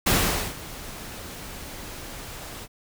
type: noise with ADSR envelope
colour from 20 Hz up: pink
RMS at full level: -19 dBFS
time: 0.06-2.68 s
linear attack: 9 ms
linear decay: 470 ms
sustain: -19 dB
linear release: 52 ms
effects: none